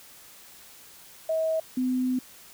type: tone pair in turn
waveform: sine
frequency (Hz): 641 / 254.4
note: E5 / C4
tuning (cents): -49 / -48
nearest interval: octave + major third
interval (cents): 1599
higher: first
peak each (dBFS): -23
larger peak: neither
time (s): 1.29-1.6 / 1.77-2.19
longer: second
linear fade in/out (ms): 5
effects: white hiss -50 dBFS RMS until 2.53 s